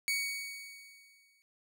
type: tone with exponential decay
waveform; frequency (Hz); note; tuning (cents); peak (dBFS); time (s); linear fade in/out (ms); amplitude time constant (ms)
sawtooth; 2242; C#7; +19; -25; 0.08-1.42; 0; 290
effects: none